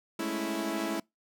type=chord; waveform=sawtooth; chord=A major seventh; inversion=third; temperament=equal; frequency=207.7 / 220 / 277.2 / 329.6 Hz; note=G#3 / A3 / C#4 / E4; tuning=0 / 0 / 0 / 0 cents; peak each=-35 / -34 / -34 / -29 dBFS; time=0.19-1 s; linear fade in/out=5 ms; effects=noise-tail reverb RT60 0.2 s tail -26 dB re dry